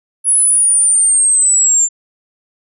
sine linear sweep, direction down, 10370 to 7210 Hz, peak -8 dBFS, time 0.24-1.89 s, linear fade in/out 50 ms, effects none

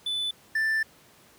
triangle tone pair in turn, 3493 / 1769.9 Hz, A7 / A6, -13 / +10 cents, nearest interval octave, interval 1177 cents, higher first, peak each -25 / -21 dBFS, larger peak second, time 0.06-0.31 / 0.55-0.83 s, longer second, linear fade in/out 5 ms, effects pink hiss -56 dBFS RMS until 1.38 s + high-pass 100 Hz 12 dB/octave

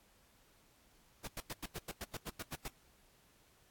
pink noise bursts, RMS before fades -42 dBFS, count 12, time 1.24-2.683 s, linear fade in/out 5 ms, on 35 ms, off 93 ms, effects pink hiss -68 dBFS RMS until 3.7 s + AAC 64 kbps

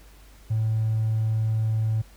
triangle tone with hard clipping, 110.2 Hz, A2, 3 cents sharp, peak -21 dBFS, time 0.5-2.02 s, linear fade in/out 10 ms, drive 3 dB, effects added 50 Hz sine -48 dBFS peak until 2.16 s + pink hiss -55 dBFS RMS until 2.16 s

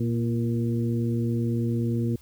harmonic tone with a mistuned harmonic, 117.6 Hz, A#2, 16 cents sharp, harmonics 1 / 2 / 3 / 4, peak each -25 / -27 / -32 / -38 dBFS, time 0-2.16 s, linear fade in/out 5 ms, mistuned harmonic 3, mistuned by -38 cents, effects added 68 Hz sine -53 dBFS peak until 2.21 s + white hiss -58 dBFS RMS until 2.21 s

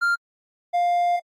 triangle tone pair in turn, 1395 / 701.5 Hz, F6 / F5, -2 / +8 cents, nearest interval octave, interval 1190 cents, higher first, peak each -16 dBFS, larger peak neither, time 0.01-0.16 / 0.73-1.2 s, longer second, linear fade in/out 20 ms, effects AAC 48 kbps

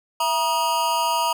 square tone with amplitude modulation, 952 Hz, A#5, 36 cents sharp, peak -16 dBFS, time 0.2-1.33 s, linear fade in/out 5 ms, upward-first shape sine, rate 286 Hz, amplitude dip 90%, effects none

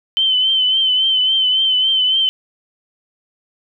sine tone with vibrato, 3070 Hz, G7, 37 cents flat, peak -12 dBFS, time 0.17-2.29 s, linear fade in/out 0 ms, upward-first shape triangle, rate 3.6 Hz, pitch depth 51 cents each way, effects none

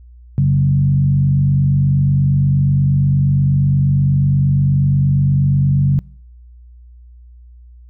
sine tone with frequency modulation, 138.59 Hz, C#3, in tune, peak -10 dBFS, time 0.38-5.99 s, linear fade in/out 0 ms, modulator 48.4 Hz, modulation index 0.71, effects noise-tail reverb RT60 0.6 s tail -24 dB re dry + added 60 Hz sine -38 dBFS peak until 7.89 s

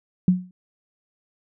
sine tone with exponential decay, 182.1 Hz, F#3, 27 cents flat, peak -10 dBFS, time 0.28-0.51 s, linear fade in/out 2 ms, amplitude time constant 49 ms, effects none

